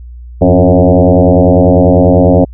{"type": "tone with frequency modulation", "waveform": "sine", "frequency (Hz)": 184.7, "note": "F#3", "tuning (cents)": -3, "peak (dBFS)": -3, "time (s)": [0.41, 2.45], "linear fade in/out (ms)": 10, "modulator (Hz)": 89.8, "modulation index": 5.4, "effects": ["added 60 Hz sine -26 dBFS peak until 2.53 s"]}